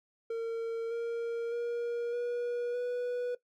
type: tone with pitch steps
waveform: triangle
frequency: 457.5 / 465.5 / 473.6 / 481.9 / 490.3 Hz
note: A#4 / A#4 / A#4 / B4 / B4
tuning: -32 / -2 / +27 / -43 / -13 cents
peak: -29 dBFS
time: 0.3-3.35 s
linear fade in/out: 5 ms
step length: 610 ms
effects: noise-tail reverb RT60 0.1 s tail -17 dB re dry